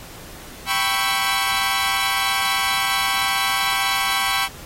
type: chord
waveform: 15% pulse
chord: C# half-diminished seventh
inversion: second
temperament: equal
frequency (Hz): 784 / 987.8 / 1108.7 / 1318.5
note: G5 / B5 / C#6 / E6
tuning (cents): 0 / 0 / 0 / 0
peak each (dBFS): -17 / -18 / -16 / -21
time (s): 0.66-4.49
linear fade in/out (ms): 50
effects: pink hiss -40 dBFS RMS until 4.65 s + AAC 48 kbps

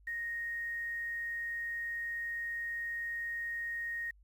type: tone with quantisation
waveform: sine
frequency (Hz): 1864.7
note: A#6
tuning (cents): 0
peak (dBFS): -35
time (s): 0.07-4.11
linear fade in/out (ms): 5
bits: 10
effects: added 50 Hz sine -59 dBFS peak until 4.23 s

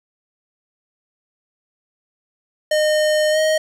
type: tone with pitch glide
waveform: square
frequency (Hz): 612 to 625.6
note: D#5 to D#5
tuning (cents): -29 to +9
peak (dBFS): -15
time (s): 2.71-3.58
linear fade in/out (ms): 5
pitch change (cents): +38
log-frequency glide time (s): 3.31-3.38
effects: low-pass 10000 Hz 12 dB/octave + 8-bit

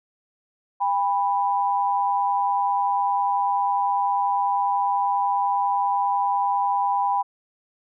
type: tone pair together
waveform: sine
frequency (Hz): 802.1 / 987.8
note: G5 / B5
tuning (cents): +40 / 0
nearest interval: major third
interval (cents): 360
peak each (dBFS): -22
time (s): 0.8-7.23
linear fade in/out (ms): 20
effects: none

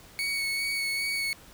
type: tone with vibrato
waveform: 30% pulse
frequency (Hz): 2224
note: C#7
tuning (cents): +5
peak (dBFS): -25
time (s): 0.19-1.33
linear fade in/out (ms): 0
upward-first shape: sine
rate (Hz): 2.5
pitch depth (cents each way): 16
effects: pink hiss -52 dBFS RMS until 1.53 s

